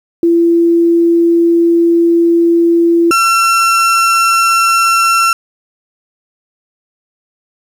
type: tone pair in turn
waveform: sine / 35% pulse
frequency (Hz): 338.2 / 1352.8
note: E4 / E6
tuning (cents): +44 / +44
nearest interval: 2 octaves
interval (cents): 2400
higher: second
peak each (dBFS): -6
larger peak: neither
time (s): 0.23-3.11 / 3.11-5.33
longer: first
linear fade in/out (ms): 2
effects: low-pass 12000 Hz 12 dB/octave + 7-bit